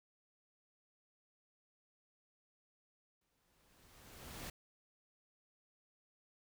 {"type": "noise with exponential growth", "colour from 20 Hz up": "pink", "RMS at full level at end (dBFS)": -45, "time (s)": [3.21, 4.5], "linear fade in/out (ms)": 5, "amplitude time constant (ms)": 280, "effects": []}